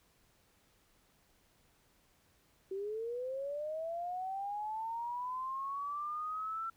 sine linear sweep, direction up, 377.7 to 1348 Hz, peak -36 dBFS, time 2.71-6.7 s, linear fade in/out 5 ms, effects pink hiss -70 dBFS RMS until 6.76 s

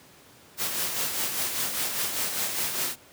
white noise with tremolo, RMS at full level -27 dBFS, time 0.57-2.96 s, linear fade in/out 50 ms, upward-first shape sine, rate 5 Hz, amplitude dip 45%, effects pink hiss -53 dBFS RMS until 3.12 s + high-pass 100 Hz 12 dB/octave

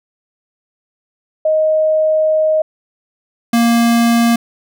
sine / square tone pair in turn, 625 / 233.6 Hz, D#5 / A#3, +8 / +4 cents, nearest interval octave + perfect fourth, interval 1704 cents, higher first, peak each -10 dBFS, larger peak neither, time 1.45-2.62 / 3.53-4.36 s, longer first, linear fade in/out 5 ms, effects none

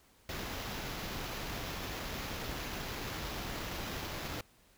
pink noise with sample-and-hold, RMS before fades -40 dBFS, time 0.29-4.41 s, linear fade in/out 2 ms, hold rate 8820 Hz, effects pink hiss -65 dBFS RMS until 4.77 s

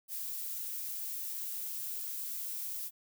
violet noise, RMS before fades -39 dBFS, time 0.08-2.91 s, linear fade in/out 50 ms, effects none

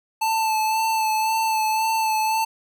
square tone with vibrato, 880 Hz, A5, in tune, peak -20 dBFS, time 0.21-2.45 s, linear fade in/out 10 ms, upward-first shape sine, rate 1.9 Hz, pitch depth 23 cents each way, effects none

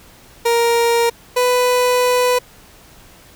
30% pulse tone pair in turn, 468.1 / 496.6 Hz, A#4 / B4, +7 / +9 cents, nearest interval minor second, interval 102 cents, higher second, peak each -10 dBFS, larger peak neither, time 0.45-1.1 / 1.36-2.39 s, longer second, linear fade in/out 10 ms, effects pink hiss -45 dBFS RMS until 3.35 s

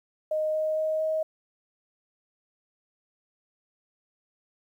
sine tone with pitch steps, 620 / 623.6 / 627.2 / 630.8 Hz, D#5 / D#5 / D#5 / D#5, -6 / +4 / +14 / +24 cents, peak -24 dBFS, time 0.31-1.23 s, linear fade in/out 5 ms, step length 230 ms, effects 10-bit

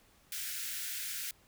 white high-pass noise, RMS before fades -39 dBFS, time 0.32-1.31 s, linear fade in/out 2 ms, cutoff 1400 Hz, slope 96 dB/octave, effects pink hiss -65 dBFS RMS until 1.47 s

